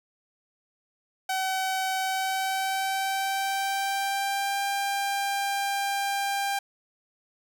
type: tone with pitch glide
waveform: sawtooth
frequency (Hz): 759 to 795.8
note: F#5 to G5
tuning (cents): +44 to +26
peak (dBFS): -22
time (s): 1.29-6.59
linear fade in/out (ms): 5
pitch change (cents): +82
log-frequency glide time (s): 1.99-4.63
effects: none